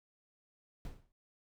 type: noise with exponential decay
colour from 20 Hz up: brown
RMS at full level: -39 dBFS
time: 0.85-1.12 s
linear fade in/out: 1 ms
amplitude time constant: 57 ms
effects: none

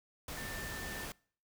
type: tone in noise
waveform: sine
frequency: 1786 Hz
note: A6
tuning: 25 cents sharp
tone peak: -44 dBFS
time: 0.37-1.05 s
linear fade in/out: 2 ms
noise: pink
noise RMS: -43 dBFS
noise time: 0.28-1.12 s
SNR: -4 dB
effects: noise-tail reverb RT60 0.5 s tail -24 dB re dry

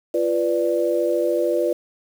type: chord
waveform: sine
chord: B diminished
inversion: second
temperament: equal with one note detuned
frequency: 346 / 493.9 / 587.3 Hz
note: F4 / B4 / D5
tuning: -16 / 0 / 0 cents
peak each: -22 / -22 / -22 dBFS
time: 0.14-1.73 s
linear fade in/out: 5 ms
effects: 7-bit

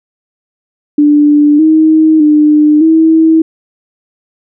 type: tone with pitch steps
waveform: sine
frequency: 294.6 / 315 / 300.8 / 321.5 Hz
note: D4 / D#4 / D4 / E4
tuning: +6 / +21 / +42 / -43 cents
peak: -3 dBFS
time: 0.98-3.42 s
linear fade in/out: 5 ms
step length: 610 ms
effects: none

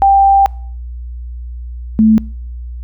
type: tone pair in turn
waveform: sine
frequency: 788 / 218.9 Hz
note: G5 / A3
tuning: +9 / -9 cents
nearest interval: octave + minor seventh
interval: 2218 cents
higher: first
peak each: -5 dBFS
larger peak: neither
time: 0.02-0.46 / 1.99-2.18 s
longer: first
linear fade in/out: 0 ms
effects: noise-tail reverb RT60 0.6 s tail -26 dB re dry + added 60 Hz sine -23 dBFS peak until 2.83 s

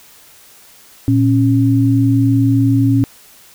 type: tone pair together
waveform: sine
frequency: 115.4 / 274.5 Hz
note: A#2 / C#4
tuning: -17 / -17 cents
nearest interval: octave + minor third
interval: 1500 cents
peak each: -12 dBFS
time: 1.08-3.04 s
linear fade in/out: 0 ms
effects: white hiss -44 dBFS RMS until 3.54 s

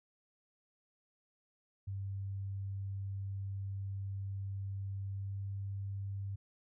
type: tone with pitch glide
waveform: sine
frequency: 98 to 98.68 Hz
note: G2 to G2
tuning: 0 to +12 cents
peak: -37 dBFS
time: 1.87-6.36 s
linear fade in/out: 10 ms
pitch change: +12 cents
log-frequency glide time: 5.11-5.41 s
effects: none

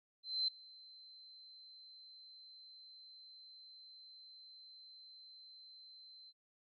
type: tone with ADSR envelope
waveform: sine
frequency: 4085 Hz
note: C8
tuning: 42 cents flat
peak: -31 dBFS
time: 0.23-6.33 s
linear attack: 250 ms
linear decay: 5 ms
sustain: -24 dB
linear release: 43 ms
effects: none

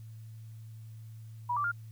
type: tone with pitch steps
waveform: sine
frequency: 970 / 1166.9 / 1403.9 Hz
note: B5 / D6 / F6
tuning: -31 / -11 / +9 cents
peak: -28 dBFS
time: 1.49-1.718 s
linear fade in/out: 10 ms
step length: 76 ms
effects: added 111 Hz sine -44 dBFS peak until 1.91 s + white hiss -67 dBFS RMS until 1.91 s

